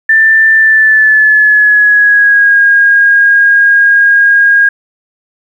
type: tone with pitch glide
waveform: sine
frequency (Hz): 1777 to 1629.5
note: A6 to G#6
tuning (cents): +17 to -33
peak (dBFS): -3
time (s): 0.09-4.69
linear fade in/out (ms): 5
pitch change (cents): -150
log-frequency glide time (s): 0.55-2.6
effects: 7-bit